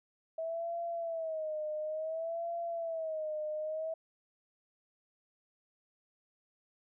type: tone with vibrato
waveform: sine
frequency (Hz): 645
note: E5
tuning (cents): -38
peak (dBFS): -34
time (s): 0.38-3.94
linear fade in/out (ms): 5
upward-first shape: sine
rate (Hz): 0.57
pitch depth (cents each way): 95
effects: none